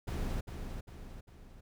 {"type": "noise with echo", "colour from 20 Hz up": "brown", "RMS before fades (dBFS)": -35, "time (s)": [0.07, 0.41], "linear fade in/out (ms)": 10, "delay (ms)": 400, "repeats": 3, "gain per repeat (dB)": -6, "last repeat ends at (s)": 1.61, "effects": []}